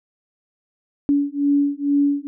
sine beating tone pair, 283.8 / 286 Hz, C#4 / D4, +41 / -46 cents, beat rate 2.2 Hz, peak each -19 dBFS, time 1.09-2.27 s, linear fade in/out 0 ms, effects none

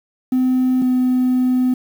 triangle tone pair in turn, 255.7 / 253.3 Hz, C4 / B3, -40 / +44 cents, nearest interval unison, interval 16 cents, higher first, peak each -10 dBFS, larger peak neither, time 0.32-0.82 / 0.82-1.74 s, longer second, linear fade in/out 5 ms, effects tanh soft clip ceiling -9 dBFS + 7-bit

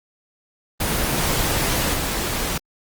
pink noise with level steps, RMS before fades -21 / -24 dBFS, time 0.8-2.58 s, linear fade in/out 5 ms, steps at 1.93 s, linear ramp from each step 20 ms, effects Opus 24 kbps

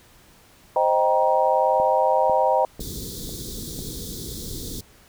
sine chord, C minor seventh, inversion none, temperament equal with one note detuned, 523.3 / 622.3 / 784 / 944.3 Hz, C5 / Eb5 / G5 / Bb5, 0 / 0 / 0 / +22 cents, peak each -22 dBFS, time 0.76-2.65 s, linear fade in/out 2 ms
click train, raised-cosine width 2 ms, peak -22 dBFS, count 5, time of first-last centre 1.8-3.79 s, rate 2.01 Hz
pink band-stop noise, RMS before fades -33 dBFS, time 2.8-4.81 s, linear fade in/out 5 ms, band 490 to 3400 Hz, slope 96 dB/octave
effects pink hiss -53 dBFS RMS until 5.08 s

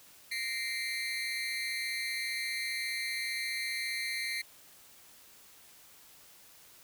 30% pulse tone with amplitude modulation, 2093 Hz, C7, in tune, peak -26 dBFS, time 0.31-4.42 s, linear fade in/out 10 ms, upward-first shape sine, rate 235 Hz, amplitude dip 100%, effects white hiss -57 dBFS RMS until 6.83 s

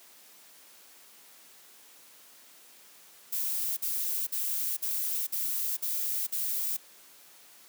violet noise bursts, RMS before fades -31 dBFS, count 7, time 3.32-6.77 s, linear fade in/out 10 ms, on 450 ms, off 50 ms, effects white hiss -55 dBFS RMS until 7.68 s + high-pass 200 Hz 12 dB/octave

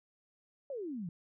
sine exponential sweep, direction down, 581 to 160 Hz, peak -37 dBFS, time 0.7-1.09 s, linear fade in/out 2 ms, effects none

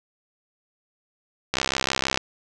click train, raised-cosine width 0.2 ms, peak -4 dBFS, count 43, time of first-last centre 1.54-2.174 s, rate 66.2 Hz, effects resampled to 22050 Hz + 7-bit

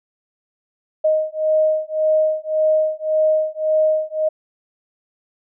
sine beating tone pair, 622.3 / 624.1 Hz, D#5 / D#5, 0 / +5 cents, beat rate 1.8 Hz, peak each -18 dBFS, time 1.04-4.29 s, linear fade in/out 10 ms, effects none

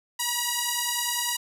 5% pulse beating tone pair, 957 / 967 Hz, A#5 / B5, +45 / -37 cents, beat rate 10 Hz, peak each -16 dBFS, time 0.19-1.37 s, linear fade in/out 10 ms, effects none

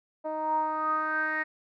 10% pulse tone with low-pass filter sweep, 311.1 Hz, D#4, in tune, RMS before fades -29 dBFS, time 0.24-1.44 s, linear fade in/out 20 ms, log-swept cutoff 730 to 1900 Hz, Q 8.4, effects none

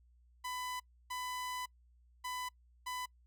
sawtooth tone bursts at uneven times, 1000 Hz, B5, 21 cents sharp, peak -35 dBFS, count 4, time 0.44-0.8 / 1.1-1.66 / 2.24-2.49 / 2.86-3.06 s, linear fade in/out 10 ms, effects noise-tail reverb RT60 0.1 s tail -24 dB re dry + added 60 Hz sine -63 dBFS peak until 3.26 s

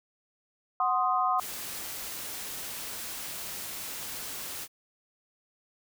sine chord, C diminished, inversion second, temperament equal, 740 / 1046.5 / 1244.5 Hz, Gb5 / C6 / Eb6, 0 / 0 / 0 cents, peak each -28 dBFS, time 0.8-1.4 s, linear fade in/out 2 ms
white noise, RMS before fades -38 dBFS, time 1.38-4.68 s, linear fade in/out 50 ms
effects none

